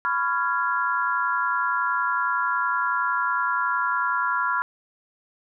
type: chord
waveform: sine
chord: C# dominant seventh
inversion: third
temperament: just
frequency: 997.9 / 1108.7 / 1385.9 / 1663.1 Hz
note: B5 / C#6 / E#6 / G#6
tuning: +18 / 0 / -14 / +2 cents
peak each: -26 / -30 / -24 / -30 dBFS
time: 0.05-4.62 s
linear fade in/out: 0 ms
effects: none